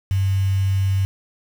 sine tone with quantisation, 96.7 Hz, G2, 23 cents flat, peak -16 dBFS, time 0.11-1.05 s, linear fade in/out 0 ms, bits 6, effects none

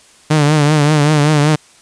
sawtooth tone with vibrato, 149.7 Hz, D3, 33 cents sharp, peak -5 dBFS, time 0.3-1.56 s, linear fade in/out 10 ms, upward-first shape triangle, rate 5.2 Hz, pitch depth 84 cents each way, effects white hiss -46 dBFS RMS until 1.81 s + resampled to 22050 Hz

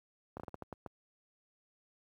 slowing click train, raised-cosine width 1 ms, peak -28 dBFS, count 8, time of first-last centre 0.37-0.862 s, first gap 28 ms, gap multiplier 1.3, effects high-pass 60 Hz 12 dB/octave + 11-bit

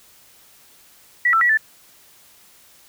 sine tone with pitch steps, 1945 / 1333 / 1935 / 1758 Hz, B6 / E6 / B6 / A6, -27 / +19 / -36 / -2 cents, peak -13 dBFS, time 1.25-1.574 s, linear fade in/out 5 ms, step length 81 ms, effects white hiss -51 dBFS RMS until 2.88 s

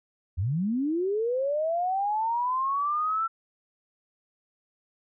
sine linear sweep, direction up, 78 to 1348 Hz, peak -24 dBFS, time 0.37-3.28 s, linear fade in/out 20 ms, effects none

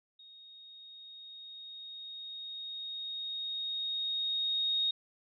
sine tone with level ramp, 3732 Hz, A#7, 1 cent sharp, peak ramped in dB -52 to -27 dBFS, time 0.19-4.91 s, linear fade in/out 5 ms, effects none

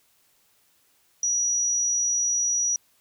sine tone, 5820 Hz, F#8, 29 cents flat, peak -21 dBFS, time 1.23-2.76 s, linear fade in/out 2 ms, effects white hiss -64 dBFS RMS until 3 s

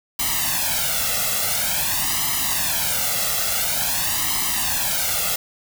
white noise with flanger, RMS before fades -22 dBFS, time 0.19-5.36 s, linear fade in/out 5 ms, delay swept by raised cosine 0.99 to 1.51 ms, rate 0.48 Hz, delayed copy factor +1, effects none

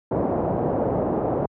white low-pass noise, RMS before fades -23 dBFS, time 0.11-1.46 s, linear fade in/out 5 ms, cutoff 710 Hz, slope 24 dB/octave, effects high-pass 80 Hz 12 dB/octave

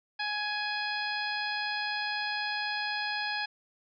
harmonic tone with a mistuned harmonic, 836 Hz, G#5, 11 cents sharp, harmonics 1 / 2 / 3 / 4 / 5 / 6, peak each -36 / -34 / -38 / -41 / -40 / -40 dBFS, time 0.19-3.46 s, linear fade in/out 10 ms, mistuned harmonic 6, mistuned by -16 cents, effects none

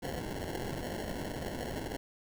violet noise with sample-and-hold, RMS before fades -38 dBFS, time 0.02-1.97 s, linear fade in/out 10 ms, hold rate 1225 Hz, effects none

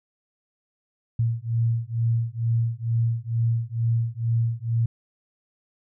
sine beating tone pair, 114.5 / 116.7 Hz, A#2 / A#2, -31 / +2 cents, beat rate 2.2 Hz, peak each -24 dBFS, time 1.19-4.86 s, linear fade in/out 5 ms, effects none

